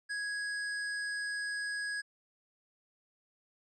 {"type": "tone", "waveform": "square", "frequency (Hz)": 1661.2, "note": "G#6", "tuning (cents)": 0, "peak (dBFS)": -35, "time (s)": [0.09, 2.02], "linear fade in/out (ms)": 20, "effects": ["resampled to 24000 Hz"]}